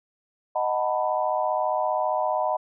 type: chord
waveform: sine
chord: B dominant seventh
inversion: first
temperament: equal with one note detuned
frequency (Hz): 622.3 / 740 / 892.8 / 987.8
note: D#5 / F#5 / A5 / B5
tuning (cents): 0 / 0 / +25 / 0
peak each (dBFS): -26 / -27 / -30 / -28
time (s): 0.55-2.57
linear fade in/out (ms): 10
effects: none